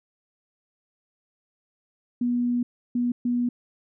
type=tone bursts at uneven times; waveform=sine; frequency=242.9 Hz; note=B3; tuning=29 cents flat; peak=-21 dBFS; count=3; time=2.21-2.63 / 2.95-3.12 / 3.25-3.49 s; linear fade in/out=5 ms; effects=none